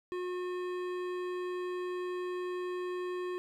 triangle tone with hard clipping, 361.1 Hz, F#4, 42 cents flat, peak -36 dBFS, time 0.12-3.38 s, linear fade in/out 0 ms, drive 18 dB, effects none

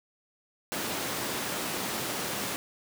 pink high-pass noise, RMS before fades -33 dBFS, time 0.72-2.56 s, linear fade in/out 0 ms, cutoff 190 Hz, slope 12 dB/octave, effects none

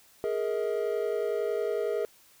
triangle chord, Ab suspended second, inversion none, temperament equal with one note detuned, 415.3 / 466.2 / 638.3 Hz, Ab4 / Bb4 / Eb5, 0 / 0 / +44 cents, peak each -28 / -29 / -32 dBFS, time 0.24-2.05 s, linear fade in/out 0 ms, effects white hiss -59 dBFS RMS until 2.4 s

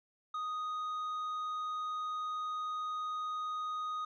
sine tone with tanh clipping, 1244.5 Hz, D#6, in tune, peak -36 dBFS, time 0.34-4.05 s, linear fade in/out 5 ms, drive 5 dB, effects none

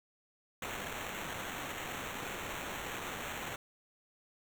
violet noise with sample-and-hold, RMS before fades -41 dBFS, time 0.62-3.56 s, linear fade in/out 2 ms, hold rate 4900 Hz, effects none

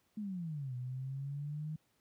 sine exponential two-way sweep, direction down then up, 218.6 to 123.47 to 156.7 Hz, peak -37 dBFS, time 0.17-1.76 s, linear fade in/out 5 ms, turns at 0.75 s, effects pink hiss -75 dBFS RMS until 2 s + high-pass 80 Hz 12 dB/octave

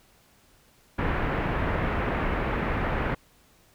pink low-pass noise, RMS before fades -27 dBFS, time 0.98-3.15 s, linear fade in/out 10 ms, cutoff 2200 Hz, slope 24 dB/octave, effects pink hiss -60 dBFS RMS until 3.74 s

